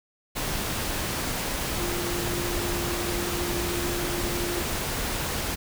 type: tone in noise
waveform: sine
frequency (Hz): 349.2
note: F4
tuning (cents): 0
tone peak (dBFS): -31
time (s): 1.78-4.63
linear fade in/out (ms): 20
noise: pink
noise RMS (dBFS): -29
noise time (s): 0.35-5.56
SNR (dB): -5
effects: none